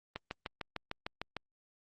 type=click train; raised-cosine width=0.3 ms; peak=-21 dBFS; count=9; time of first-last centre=0.16-1.367 s; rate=6.63 Hz; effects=Opus 32 kbps